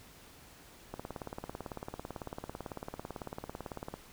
click train, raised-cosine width 1 ms, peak -25 dBFS, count 55, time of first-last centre 0.94-3.94 s, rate 18 Hz, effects pink hiss -56 dBFS RMS until 4.12 s

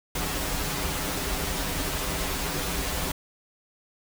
pink noise with comb filter, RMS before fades -29 dBFS, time 0.15-3.12 s, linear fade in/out 5 ms, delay 8.8 ms, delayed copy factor -0.95, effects none

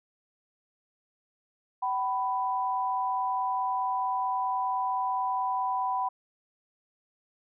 sine tone pair together, 763 / 992.5 Hz, G5 / B5, -47 / +8 cents, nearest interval perfect fourth, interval 455 cents, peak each -30 / -28 dBFS, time 1.82-6.09 s, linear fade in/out 10 ms, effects none

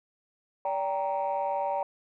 sine chord, G minor, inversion second, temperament equal with one note detuned, 576.6 / 784 / 932.3 Hz, D5 / G5 / Bb5, -32 / 0 / 0 cents, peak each -30 dBFS, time 0.65-1.83 s, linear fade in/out 2 ms, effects tanh soft clip ceiling -21 dBFS

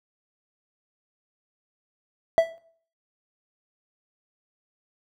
triangle tone with exponential decay, 659.3 Hz, E5, in tune, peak -9 dBFS, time 2.38-2.58 s, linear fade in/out 0 ms, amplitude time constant 43 ms, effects noise-tail reverb RT60 0.5 s tail -18 dB re dry

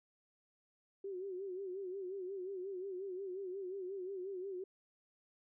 sine tone with vibrato, 378.9 Hz, F#4, 41 cents sharp, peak -40 dBFS, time 1.04-4.64 s, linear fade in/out 5 ms, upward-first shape sine, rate 5.6 Hz, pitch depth 93 cents each way, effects none

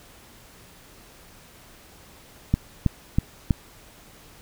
click train, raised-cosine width 5 ms, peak -6 dBFS, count 4, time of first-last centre 2.54-3.508 s, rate 3.1 Hz, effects pink hiss -50 dBFS RMS until 4.41 s

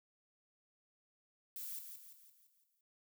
violet noise with echo, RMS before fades -45 dBFS, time 1.56-1.79 s, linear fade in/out 2 ms, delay 170 ms, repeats 6, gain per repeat -6 dB, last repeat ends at 2.81 s, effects none

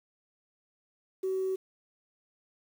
sine tone, 378.7 Hz, F#4, 40 cents sharp, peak -27 dBFS, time 1.23-1.56 s, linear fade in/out 10 ms, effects tanh soft clip ceiling -24 dBFS + 9-bit

